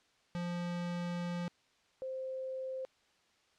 square / sine tone pair in turn, 174.61 / 523.2 Hz, F3 / C5, 0 / 0 cents, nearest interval octave + perfect fifth, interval 1900 cents, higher second, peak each -36 / -37 dBFS, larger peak first, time 0.35-1.48 / 2.02-2.85 s, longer first, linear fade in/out 0 ms, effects white hiss -70 dBFS RMS until 3.58 s + low-pass 5000 Hz 12 dB/octave

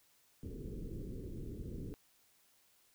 pink low-pass noise, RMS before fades -44 dBFS, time 0.43-1.94 s, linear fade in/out 0 ms, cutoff 440 Hz, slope 48 dB/octave, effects white hiss -70 dBFS RMS until 2.94 s

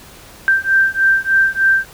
sine beating tone pair, 1568 / 1571.3 Hz, G6 / G6, 0 / +4 cents, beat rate 3.3 Hz, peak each -14 dBFS, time 0.48-1.85 s, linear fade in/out 0 ms, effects pink hiss -40 dBFS RMS until 1.93 s

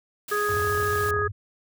white noise, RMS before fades -37 dBFS, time 0.28-1.11 s, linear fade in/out 5 ms
harmonic tone, 415.3 Hz, G#4, in tune, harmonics 1 / 3 / 4, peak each -26 / -26 / -28 dBFS, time 0.31-1.28 s, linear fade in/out 10 ms
click train, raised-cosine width 1 ms, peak -26 dBFS, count 29, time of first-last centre 0.49-1.217 s, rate 38.5 Hz
sine tone with vibrato, 92.5 Hz, F#2, in tune, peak -30 dBFS, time 0.49-1.32 s, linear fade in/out 10 ms, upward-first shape square, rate 14 Hz, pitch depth 180 cents each way
effects none

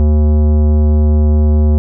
sine tone with tanh clipping, 75.4 Hz, D2, 46 cents sharp, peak -9 dBFS, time 0-1.78 s, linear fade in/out 0 ms, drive 15 dB, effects none

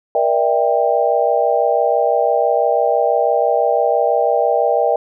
sine chord, E half-diminished seventh, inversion second, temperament just, 474.7 / 593.3 / 659.3 / 791.1 Hz, Bb4 / D5 / E5 / G5, +31 / +18 / 0 / +16 cents, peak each -18 dBFS, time 0.15-4.96 s, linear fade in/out 2 ms, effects none

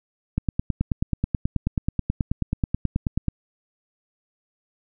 click train, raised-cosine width 5 ms, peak -9 dBFS, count 28, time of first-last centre 0.38-3.283 s, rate 9.3 Hz, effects none

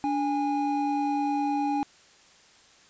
triangle tone pair together, 290 / 820.2 Hz, D4 / G#5, -22 / -22 cents, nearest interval octave + tritone, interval 1800 cents, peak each -25 dBFS, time 0.04-1.83 s, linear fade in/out 0 ms, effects white hiss -56 dBFS RMS until 2.89 s + resampled to 16000 Hz

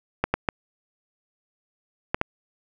clicks, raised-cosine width 0.5 ms, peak -6 dBFS, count 5, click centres 0.24 / 0.34 / 0.488 / 2.145 / 2.214 s, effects none

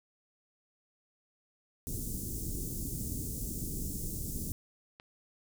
pink band-stop noise, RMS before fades -37 dBFS, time 1.87-4.52 s, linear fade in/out 0 ms, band 330 to 7000 Hz, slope 24 dB/octave
click, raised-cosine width 0.3 ms, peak -33 dBFS, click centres 4.999 s
effects none

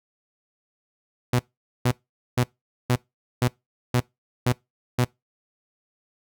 sawtooth tone bursts, 123.47 Hz, B2, in tune, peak -14 dBFS, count 8, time 1.33-5.046 s, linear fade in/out 5 ms, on 62 ms, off 460 ms, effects noise-tail reverb RT60 0.2 s tail -23 dB re dry

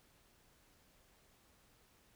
silence, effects pink hiss -69 dBFS RMS until 2.15 s

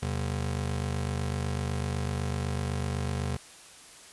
35% pulse ring-modulated tone, 103.83 Hz, G#2, in tune, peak -24 dBFS, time 0.02-3.37 s, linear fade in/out 10 ms, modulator 24 Hz, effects white hiss -50 dBFS RMS until 4.12 s + resampled to 24000 Hz

